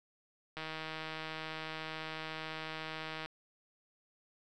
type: click train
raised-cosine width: 0.3 ms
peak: -25 dBFS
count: 426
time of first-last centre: 0.57-3.26 s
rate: 158 Hz
effects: none